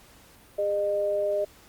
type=tone pair together; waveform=sine; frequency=406.5 / 609 Hz; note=G#4 / D#5; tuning=-37 / -37 cents; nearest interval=perfect fifth; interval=700 cents; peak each=-30 / -24 dBFS; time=0.58-1.45 s; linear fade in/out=10 ms; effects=pink hiss -54 dBFS RMS until 1.68 s + Opus 48 kbps